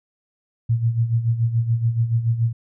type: tone with tremolo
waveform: sine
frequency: 115.8 Hz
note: A#2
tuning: 11 cents flat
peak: -14 dBFS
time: 0.69-2.53 s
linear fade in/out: 10 ms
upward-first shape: sine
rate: 7 Hz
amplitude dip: 70%
effects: none